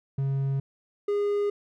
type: tone pair in turn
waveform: triangle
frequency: 136.6 / 409.3 Hz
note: C#3 / G#4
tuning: -25 / -25 cents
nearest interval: octave + perfect fifth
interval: 1900 cents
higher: second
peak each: -22 / -21 dBFS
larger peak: second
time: 0.18-0.6 / 1.08-1.5 s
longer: neither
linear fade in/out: 5 ms
effects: none